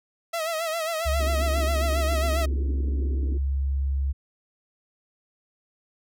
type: tone with vibrato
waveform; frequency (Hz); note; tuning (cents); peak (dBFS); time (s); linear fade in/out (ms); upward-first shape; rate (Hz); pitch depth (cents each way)
sawtooth; 651; E5; -22; -22; 0.33-2.46; 10; sine; 7.4; 74
type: tone with pitch glide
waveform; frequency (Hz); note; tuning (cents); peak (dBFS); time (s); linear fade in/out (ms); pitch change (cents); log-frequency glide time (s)
sine; 69.3 to 68.46; C#2 to C#2; 0 to -21; -22; 1.05-4.13; 20; -21; 1.96-2.71
type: band-pass noise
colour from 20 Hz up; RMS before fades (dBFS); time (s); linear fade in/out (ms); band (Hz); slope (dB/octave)
pink; -38; 1.19-3.38; 5; 240 to 380; 48
effects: none